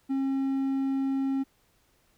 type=tone; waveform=triangle; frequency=270 Hz; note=C#4; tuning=45 cents flat; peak=-23 dBFS; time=0.09-1.44 s; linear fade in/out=20 ms; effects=pink hiss -67 dBFS RMS until 2.17 s